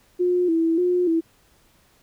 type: tone with vibrato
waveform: sine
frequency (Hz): 342.7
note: F4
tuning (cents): -33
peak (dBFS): -17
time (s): 0.19-1.21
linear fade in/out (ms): 20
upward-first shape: square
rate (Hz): 1.7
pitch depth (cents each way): 75
effects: pink hiss -59 dBFS RMS until 2.02 s